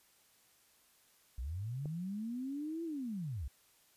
sine linear two-way sweep, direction up then down, 54.8 to 339.3 to 54.8 Hz, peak -37 dBFS, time 1.38-3.48 s, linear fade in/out 5 ms, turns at 2.84 s
click, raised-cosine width 2 ms, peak -33 dBFS, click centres 1.857 s
effects white hiss -68 dBFS RMS until 3.96 s + resampled to 32000 Hz

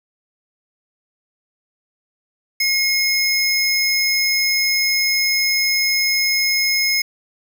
square tone pair together, 2156 / 5128 Hz, C#7 / E8, -49 / -49 cents, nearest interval octave + minor third, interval 1500 cents, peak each -19 dBFS, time 2.6-7.02 s, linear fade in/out 5 ms, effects none

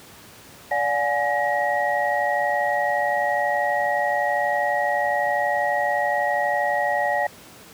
sine tone cluster, 582 / 723 / 835 / 1901 Hz, D5 / F#5 / G#5 / A#6, -16 / -40 / +9 / +33 cents, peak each -25 dBFS, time 0.71-7.27 s, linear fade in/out 5 ms, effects pink hiss -45 dBFS RMS until 7.73 s + high-pass 100 Hz 12 dB/octave

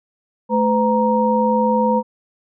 sine tone cluster, 217.6 / 506 / 936 Hz, A3 / B4 / A#5, -19 / +42 / +7 cents, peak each -18 dBFS, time 0.49-2.03 s, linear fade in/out 50 ms, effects none

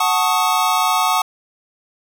square chord, D# half-diminished seventh, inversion first, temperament equal with one note detuned, 740 / 880 / 1108.7 / 1252.4 Hz, F#5 / A5 / C#6 / D#6, 0 / 0 / 0 / +11 cents, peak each -21 dBFS, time 0-1.22 s, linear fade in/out 5 ms, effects none

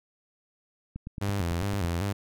click train, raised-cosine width 5 ms, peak -24 dBFS, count 9, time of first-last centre 0.96-1.847 s, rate 9.02 Hz
sawtooth tone with vibrato, 92.5 Hz, F#2, in tune, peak -23 dBFS, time 1.21-2.13 s, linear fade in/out 10 ms, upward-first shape square, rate 2.5 Hz, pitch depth 140 cents each way
effects none

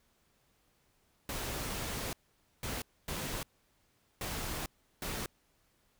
pink noise bursts at uneven times, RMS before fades -38 dBFS, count 5, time 1.29-2.13 / 2.63-2.82 / 3.08-3.43 / 4.21-4.66 / 5.02-5.26 s, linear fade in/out 2 ms, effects pink hiss -72 dBFS RMS until 5.99 s

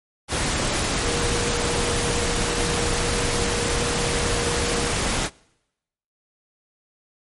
sine tone in noise, 475.7 Hz, A#4, 35 cents sharp, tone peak -28 dBFS, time 1.02-4.91 s, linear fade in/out 50 ms, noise pink, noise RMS -23 dBFS, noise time 0.28-5.3 s, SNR -8 dB, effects noise-tail reverb RT60 0.9 s tail -25 dB re dry + MP3 48 kbps

